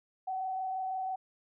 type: tone with frequency modulation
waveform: sine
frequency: 756 Hz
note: F#5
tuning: 37 cents sharp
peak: -32 dBFS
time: 0.27-1.16 s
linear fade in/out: 10 ms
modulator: 26 Hz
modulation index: 0.46
effects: none